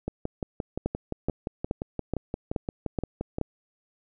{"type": "two click trains", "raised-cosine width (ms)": 2, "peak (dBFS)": [-16, -13], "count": [20, 7], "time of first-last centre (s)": [[0.08, 3.384], [0.86, 3.413]], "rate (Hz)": [5.75, 2.35], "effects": []}